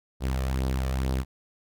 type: tone with flanger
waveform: sawtooth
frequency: 65.41 Hz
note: C2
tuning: in tune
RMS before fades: -27 dBFS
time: 0.2-1.25 s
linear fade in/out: 50 ms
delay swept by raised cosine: 0.2 to 1.7 ms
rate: 2.2 Hz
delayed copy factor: +0.5
effects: none